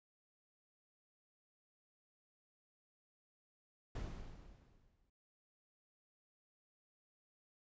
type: noise with exponential decay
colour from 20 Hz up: brown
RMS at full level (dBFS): -40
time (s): 3.95-5.1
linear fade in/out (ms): 5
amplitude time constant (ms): 250
effects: resampled to 16000 Hz